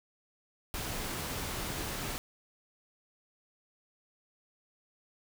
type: noise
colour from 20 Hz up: pink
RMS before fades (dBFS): -37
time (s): 0.74-2.18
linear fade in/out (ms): 0
effects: none